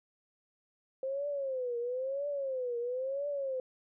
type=tone with vibrato; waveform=sine; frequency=523.3 Hz; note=C5; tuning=in tune; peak=-32 dBFS; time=1.03-3.6 s; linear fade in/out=2 ms; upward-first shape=triangle; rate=1 Hz; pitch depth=190 cents each way; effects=none